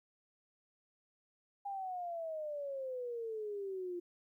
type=exponential sweep; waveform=sine; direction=down; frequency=810 to 346.7 Hz; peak=-38 dBFS; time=1.65-4 s; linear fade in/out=10 ms; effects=13-bit